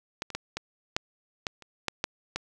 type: clicks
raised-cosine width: 0.2 ms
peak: -14 / -23 / -14 / -15 / -8 / -12 / -30 / -10 / -9 / -13 dBFS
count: 10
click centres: 0.221 / 0.303 / 0.35 / 0.57 / 0.965 / 1.468 / 1.623 / 1.883 / 2.041 / 2.36 s
effects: none